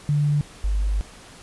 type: tone pair in turn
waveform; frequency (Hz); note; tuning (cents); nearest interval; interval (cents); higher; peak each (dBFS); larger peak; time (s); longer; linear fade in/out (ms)
sine; 146.83 / 50.32; D3 / G1; 0 / +46; octave + perfect fifth; 1854; first; -17 / -19; first; 0.09-0.41 / 0.64-1.01; second; 0
effects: pink hiss -45 dBFS RMS until 1.42 s + resampled to 24000 Hz